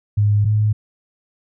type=tone pair in turn; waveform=sine; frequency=103.83 / 106.5 Hz; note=G#2 / G#2; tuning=0 / +44 cents; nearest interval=unison; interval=44 cents; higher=second; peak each=-12 / -13 dBFS; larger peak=first; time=0.17-0.45 / 0.45-0.73 s; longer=neither; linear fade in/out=10 ms; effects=none